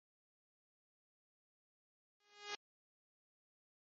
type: tone with exponential growth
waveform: 5% pulse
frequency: 412 Hz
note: G#4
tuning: 14 cents flat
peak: -28 dBFS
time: 2.2-2.55 s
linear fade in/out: 1 ms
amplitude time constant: 74 ms
effects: MP3 32 kbps